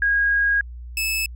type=tone pair in turn; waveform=sine / sawtooth; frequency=1638 / 2610 Hz; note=G#6 / E7; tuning=-24 / -18 cents; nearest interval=minor sixth; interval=806 cents; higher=second; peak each=-16 / -18 dBFS; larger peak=first; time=0.02-0.61 / 0.97-1.26 s; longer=first; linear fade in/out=2 ms; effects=added 60 Hz sine -33 dBFS peak until 1.35 s